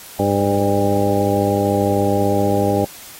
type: harmonic tone with a mistuned harmonic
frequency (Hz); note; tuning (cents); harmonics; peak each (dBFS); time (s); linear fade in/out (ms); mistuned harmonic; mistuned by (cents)
100.7; G2; +47; 1 / 2 / 3 / 4 / 5 / 6 / 8; -22 / -22 / -22 / -22 / -22 / -22 / -22; 0.19-2.85; 5; 6; -21
effects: white hiss -38 dBFS RMS until 3.19 s + AAC 48 kbps